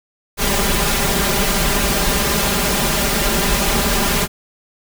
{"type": "noise with comb filter", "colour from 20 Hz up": "pink", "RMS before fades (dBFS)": -17, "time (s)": [0.37, 4.28], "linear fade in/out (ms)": 50, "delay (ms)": 5, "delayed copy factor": 0.95, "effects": []}